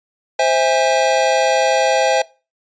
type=chord; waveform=square; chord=C augmented; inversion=none; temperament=just; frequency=523.3 / 654.1 / 817.6 Hz; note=C5 / E5 / G#5; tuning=0 / -14 / -27 cents; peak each=-18 dBFS; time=0.39-2.22 s; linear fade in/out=5 ms; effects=noise-tail reverb RT60 0.3 s tail -21 dB re dry + resampled to 16000 Hz